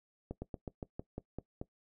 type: slowing click train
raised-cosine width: 2 ms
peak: -26 dBFS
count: 9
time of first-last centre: 0.31-1.615 s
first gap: 110 ms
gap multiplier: 1.11
effects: noise-tail reverb RT60 0.1 s tail -19 dB re dry